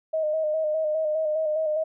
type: tone with vibrato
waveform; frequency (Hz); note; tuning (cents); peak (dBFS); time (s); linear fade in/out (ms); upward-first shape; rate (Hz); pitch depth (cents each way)
sine; 622.3; D#5; 0; -22; 0.13-1.84; 10; square; 4.9; 35
effects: none